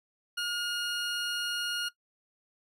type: tone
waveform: 20% pulse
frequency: 1429 Hz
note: F6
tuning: 39 cents sharp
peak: -25 dBFS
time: 0.37-1.89 s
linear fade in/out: 10 ms
effects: noise-tail reverb RT60 0.1 s tail -18 dB re dry + low-pass 11000 Hz 12 dB/octave